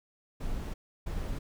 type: noise bursts at uneven times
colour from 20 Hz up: brown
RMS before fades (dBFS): -34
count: 2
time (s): 0.4-0.74 / 1.06-1.39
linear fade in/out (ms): 10
effects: none